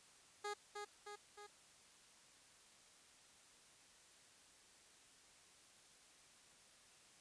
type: tone with echo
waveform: 15% pulse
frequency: 413.2 Hz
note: G#4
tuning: 9 cents flat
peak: -36 dBFS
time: 0.44-0.54 s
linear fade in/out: 10 ms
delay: 310 ms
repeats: 3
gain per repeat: -4 dB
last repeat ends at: 1.47 s
effects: white hiss -66 dBFS RMS until 7.2 s + resampled to 22050 Hz